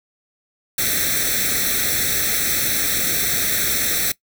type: noise with comb filter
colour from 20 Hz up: white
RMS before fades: -20 dBFS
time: 0.78-4.12 s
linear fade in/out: 5 ms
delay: 0.51 ms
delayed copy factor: +0.95
effects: noise-tail reverb RT60 0.1 s tail -20 dB re dry